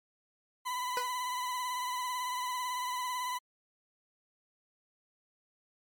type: tone with vibrato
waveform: 40% pulse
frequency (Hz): 1000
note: B5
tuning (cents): +21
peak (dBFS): -32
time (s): 0.65-3.39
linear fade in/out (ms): 20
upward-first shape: triangle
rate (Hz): 18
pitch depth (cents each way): 44
type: tone with exponential decay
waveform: 15% pulse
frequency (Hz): 493.9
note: B4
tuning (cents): 0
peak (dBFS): -23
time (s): 0.97-1.12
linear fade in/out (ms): 1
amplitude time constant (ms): 32
effects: MP3 96 kbps